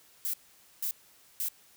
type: noise bursts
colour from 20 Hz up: violet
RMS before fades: -32 dBFS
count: 3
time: 0.25-1.485 s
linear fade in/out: 0 ms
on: 85 ms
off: 490 ms
effects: white hiss -60 dBFS RMS until 1.76 s